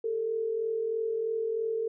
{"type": "tone pair together", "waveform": "sine", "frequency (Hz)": [407.9, 451], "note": ["G#4", "A4"], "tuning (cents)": [-31, 43], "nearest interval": "major second", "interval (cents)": 174, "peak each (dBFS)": [-36, -28], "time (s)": [0.04, 1.88], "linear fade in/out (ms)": 5, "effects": []}